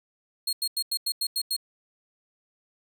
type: tone bursts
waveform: sawtooth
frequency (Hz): 4269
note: C8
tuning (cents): +34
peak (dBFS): -22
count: 8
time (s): 0.47-1.565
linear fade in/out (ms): 5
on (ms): 59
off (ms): 89
effects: none